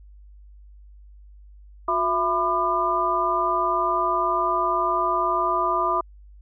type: tone cluster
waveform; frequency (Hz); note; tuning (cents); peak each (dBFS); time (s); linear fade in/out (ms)
sine; 360.2 / 666 / 1000 / 1202; F#4 / E5 / B5 / D6; -46 / +18 / +21 / +40; -29 / -27 / -24 / -23; 1.88-6.01; 5
effects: added 50 Hz sine -44 dBFS peak until 6.41 s